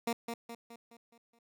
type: tone with echo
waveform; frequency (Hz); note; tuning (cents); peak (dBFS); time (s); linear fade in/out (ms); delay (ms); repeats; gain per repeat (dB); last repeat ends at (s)
15% pulse; 233.2; A#3; +1; -24; 0.07-0.13; 5; 210; 6; -6; 1.39
effects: none